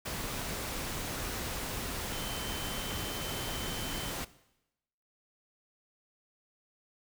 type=tone in noise; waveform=sine; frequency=3075 Hz; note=G7; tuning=34 cents flat; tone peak=-43 dBFS; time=2.12-4.11 s; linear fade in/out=10 ms; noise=pink; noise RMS=-37 dBFS; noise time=0.05-4.25 s; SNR=-9 dB; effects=noise-tail reverb RT60 0.9 s tail -18 dB re dry